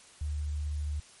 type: tone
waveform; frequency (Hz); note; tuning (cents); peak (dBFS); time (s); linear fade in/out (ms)
sine; 74.4; D2; +23; -30; 0.21-1; 5
effects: white hiss -55 dBFS RMS until 1.2 s + MP3 48 kbps